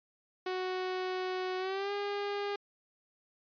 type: tone with pitch glide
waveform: sawtooth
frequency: 370 to 405.8 Hz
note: F#4 to G#4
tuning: 0 to -40 cents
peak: -29 dBFS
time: 0.46-2.56 s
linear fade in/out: 5 ms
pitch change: +160 cents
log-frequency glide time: 1.58-1.92 s
effects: resampled to 11025 Hz